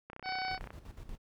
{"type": "click train", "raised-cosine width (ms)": 0.5, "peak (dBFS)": -30, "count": 20, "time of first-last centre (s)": [0.1, 0.705], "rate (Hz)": 31.4}
{"type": "harmonic tone", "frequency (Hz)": 751, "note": "F#5", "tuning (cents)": 26, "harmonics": [1, 2, 3, 4, 5, 6, 7], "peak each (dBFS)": [-36, -42, -41, -52, -52, -43, -48], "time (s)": [0.23, 0.59], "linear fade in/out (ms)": 50}
{"type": "noise with tremolo", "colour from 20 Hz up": "brown", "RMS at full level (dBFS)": -45, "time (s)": [0.49, 1.18], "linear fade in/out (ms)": 20, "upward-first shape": "square", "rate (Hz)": 8.3, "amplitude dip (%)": 65}
{"effects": []}